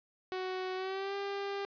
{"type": "tone with pitch glide", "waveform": "sawtooth", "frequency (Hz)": [371.9, 398.6], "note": ["F#4", "G4"], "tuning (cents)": [9, 29], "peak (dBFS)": -31, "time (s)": [0.32, 1.65], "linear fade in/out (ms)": 0, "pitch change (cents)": 120, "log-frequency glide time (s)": [0.75, 1.15], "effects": ["resampled to 11025 Hz", "11-bit"]}